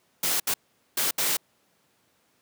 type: noise bursts at uneven times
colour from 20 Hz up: white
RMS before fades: -25 dBFS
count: 4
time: 0.23-0.4 / 0.47-0.54 / 0.97-1.11 / 1.18-1.37 s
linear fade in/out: 5 ms
effects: pink hiss -67 dBFS RMS until 2.41 s + high-pass 150 Hz 12 dB/octave